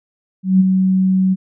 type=tone with ADSR envelope; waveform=sine; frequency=188.1 Hz; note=F#3; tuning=29 cents sharp; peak=-6 dBFS; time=0.43-1.36 s; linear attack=170 ms; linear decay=24 ms; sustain=-5 dB; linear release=34 ms; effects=none